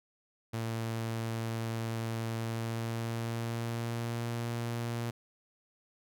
sawtooth tone with pitch glide, 113.8 to 117.54 Hz, A#2 to A#2, -41 to +15 cents, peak -29 dBFS, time 0.53-5.11 s, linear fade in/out 10 ms, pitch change +56 cents, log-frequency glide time 2.39-4.31 s, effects none

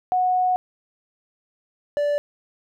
sine / triangle tone pair in turn, 734 / 582.6 Hz, F#5 / D5, -14 / -14 cents, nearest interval major third, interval 400 cents, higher first, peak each -17 dBFS, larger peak neither, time 0.12-0.56 / 1.97-2.18 s, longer first, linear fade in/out 0 ms, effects none

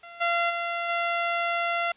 15% pulse tone with level steps, 686 Hz, F5, 31 cents flat, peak -36 / -16 / -21 / -18 dBFS, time 0.03-1.92 s, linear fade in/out 5 ms, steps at 0.2 / 0.49 / 0.88 s, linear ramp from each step 20 ms, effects white hiss -58 dBFS RMS until 1.96 s + resampled to 8000 Hz

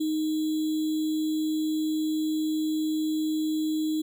sine tone with sample-and-hold, 311.1 Hz, D#4, in tune, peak -24 dBFS, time 0-4.02 s, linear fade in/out 10 ms, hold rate 3675 Hz, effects none

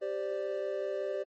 triangle chord, G suspended fourth, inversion none, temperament just, 392 / 522.7 / 588 Hz, G4 / C5 / D5, 0 / -2 / +2 cents, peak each -34 / -36 / -33 dBFS, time 0.01-1.24 s, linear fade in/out 20 ms, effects MP3 32 kbps

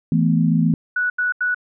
sine chord, E suspended fourth, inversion none, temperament just, 164.81 / 219.8 / 247.2 Hz, E3 / A3 / B3, 0 / -2 / +2 cents, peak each -16 / -20 / -20 dBFS, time 0.12-0.74 s, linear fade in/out 2 ms
sine tone bursts, 1474 Hz, F#6, 7 cents flat, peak -17 dBFS, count 3, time 0.96-1.546 s, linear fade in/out 5 ms, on 140 ms, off 83 ms
effects none

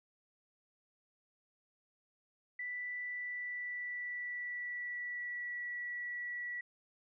sine tone with pitch glide, 1975.5 to 1943.8 Hz, B6 to B6, 0 to -28 cents, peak -38 dBFS, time 2.59-6.61 s, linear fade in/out 5 ms, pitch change -28 cents, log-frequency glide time 3-5.6 s, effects none

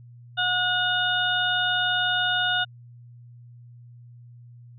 harmonic tone, 726 Hz, F#5, 33 cents flat, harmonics 1 / 2 / 4 / 5, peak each -29 / -24 / -28 / -27 dBFS, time 0.37-2.65 s, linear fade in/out 20 ms, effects added 120 Hz sine -44 dBFS peak until 4.78 s

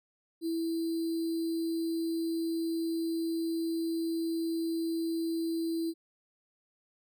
sine tone with sample-and-hold, 329.4 Hz, E4, 1 cent flat, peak -29 dBFS, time 0.41-5.94 s, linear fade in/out 50 ms, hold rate 4410 Hz, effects none

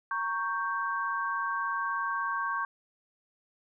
sine chord, G diminished, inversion first, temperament equal, 932.3 / 1108.7 / 1568 Hz, Bb5 / Db6 / G6, 0 / 0 / 0 cents, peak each -37 / -31 / -33 dBFS, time 0.11-2.65 s, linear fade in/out 2 ms, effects none

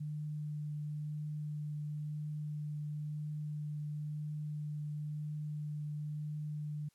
sine tone with vibrato, 150 Hz, D3, 37 cents sharp, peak -37 dBFS, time 0-6.89 s, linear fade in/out 10 ms, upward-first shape triangle, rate 0.98 Hz, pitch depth 11 cents each way, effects white hiss -74 dBFS RMS until 6.94 s + low-pass 12000 Hz 12 dB/octave

